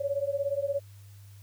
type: beating tone pair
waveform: sine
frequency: 553 / 570 Hz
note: C#5 / C#5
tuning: -4 / +48 cents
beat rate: 17 Hz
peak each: -30 dBFS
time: 0-0.8 s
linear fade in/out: 10 ms
effects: added 100 Hz sine -47 dBFS peak until 1.42 s + white hiss -61 dBFS RMS until 1.42 s